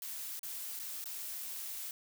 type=noise with dropouts; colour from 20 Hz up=blue; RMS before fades=-42 dBFS; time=0.02-1.91 s; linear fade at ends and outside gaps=1 ms; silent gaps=0.393-0.431 / 0.793-0.797 / 1.041-1.057 s; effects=none